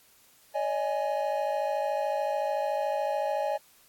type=chord; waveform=triangle; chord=C# suspended second; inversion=none; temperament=equal with one note detuned; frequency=568.6 / 622.3 / 830.6 Hz; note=C#5 / D#5 / G#5; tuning=+44 / 0 / 0 cents; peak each=-29 dBFS; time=0.54-3.58 s; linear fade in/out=20 ms; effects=white hiss -60 dBFS RMS until 3.88 s + AAC 64 kbps